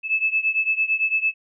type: beating tone pair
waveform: sine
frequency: 2609 / 2617.9 Hz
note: E7 / E7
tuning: -18 / -13 cents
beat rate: 8.9 Hz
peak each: -21 / -23 dBFS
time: 0.03-1.34 s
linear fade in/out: 50 ms
effects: none